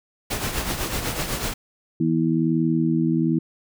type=noise with tremolo; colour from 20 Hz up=pink; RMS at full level=-24 dBFS; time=0.3-1.54 s; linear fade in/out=10 ms; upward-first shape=triangle; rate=8 Hz; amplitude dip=60%
type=harmonic tone; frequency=81.1 Hz; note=E2; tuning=28 cents flat; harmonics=2 / 3 / 4; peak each=-22 / -23 / -22 dBFS; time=2-3.39 s; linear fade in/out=5 ms
effects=none